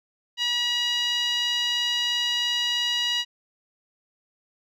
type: tone with band-pass filter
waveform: 10% pulse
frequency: 963 Hz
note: B5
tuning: 44 cents flat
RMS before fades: -25 dBFS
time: 0.37-3.25 s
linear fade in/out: 50 ms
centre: 3100 Hz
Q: 2.4
effects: none